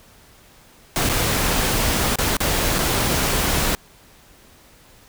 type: noise with dropouts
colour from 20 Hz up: pink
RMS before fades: -20 dBFS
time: 0.96-3.75 s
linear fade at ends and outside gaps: 0 ms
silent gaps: 1.091-1.096 / 2.157-2.186 / 2.368-2.404 / 2.785-2.79 s
effects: pink hiss -50 dBFS RMS until 5.08 s